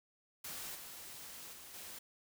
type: noise with level steps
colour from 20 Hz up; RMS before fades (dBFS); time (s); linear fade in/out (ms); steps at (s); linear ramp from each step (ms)
white; -45 / -50 / -53 / -49; 0.44-1.99; 5; 0.75 / 1.53 / 1.74; 2
effects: none